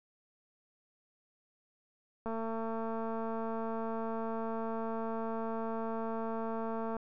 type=click train; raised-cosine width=1 ms; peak=-25 dBFS; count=1060; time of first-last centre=2.26-6.967 s; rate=225 Hz; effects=none